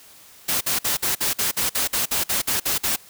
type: noise bursts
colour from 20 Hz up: white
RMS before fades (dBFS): -22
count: 14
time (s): 0.48-2.963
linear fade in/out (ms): 10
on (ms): 130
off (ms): 51
effects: white hiss -48 dBFS RMS until 3.09 s